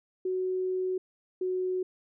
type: tone pair in turn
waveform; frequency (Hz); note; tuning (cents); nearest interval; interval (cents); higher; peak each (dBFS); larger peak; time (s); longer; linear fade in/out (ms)
sine; 371.1 / 369; F#4 / F#4; +5 / -5; unison; 10; first; -27; neither; 0.25-0.98 / 1.41-1.83; first; 5
effects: none